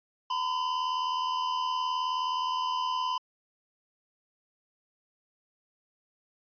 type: tone pair together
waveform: square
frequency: 933 / 1012.2 Hz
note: A#5 / B5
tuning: +1 / +42 cents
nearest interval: minor second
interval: 141 cents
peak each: -37 / -29 dBFS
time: 0.3-3.18 s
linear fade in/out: 5 ms
effects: resampled to 11025 Hz